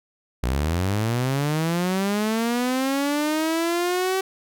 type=linear sweep; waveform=sawtooth; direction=up; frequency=58 to 383.8 Hz; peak=-17 dBFS; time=0.43-4.21 s; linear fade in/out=5 ms; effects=none